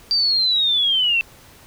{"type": "linear sweep", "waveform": "sine", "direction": "down", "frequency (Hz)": [4701, 2652], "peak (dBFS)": -15, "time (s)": [0.11, 1.21], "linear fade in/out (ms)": 0, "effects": ["pink hiss -47 dBFS RMS until 1.66 s"]}